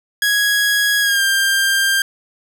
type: tone with pitch glide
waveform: sawtooth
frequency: 1661.2 to 1590.8 Hz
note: G#6 to G6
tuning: 0 to +25 cents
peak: -10 dBFS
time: 0.22-2.02 s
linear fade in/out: 2 ms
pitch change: -75 cents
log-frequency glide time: 1.01-1.22 s
effects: none